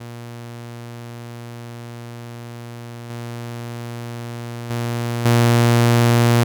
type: tone with level steps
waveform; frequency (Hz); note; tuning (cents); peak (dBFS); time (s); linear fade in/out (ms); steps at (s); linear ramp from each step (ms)
sawtooth; 118.4; A#2; +27; -28 / -24 / -17 / -8; 0-6.44; 10; 3.1 / 4.7 / 5.25; 2
effects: none